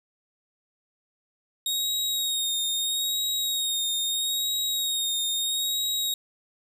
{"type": "tone with vibrato", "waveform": "sawtooth", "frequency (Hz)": 3744, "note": "A#7", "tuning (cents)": 7, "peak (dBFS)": -22, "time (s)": [1.66, 6.14], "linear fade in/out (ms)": 2, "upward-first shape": "sine", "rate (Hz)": 0.77, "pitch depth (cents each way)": 33, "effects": []}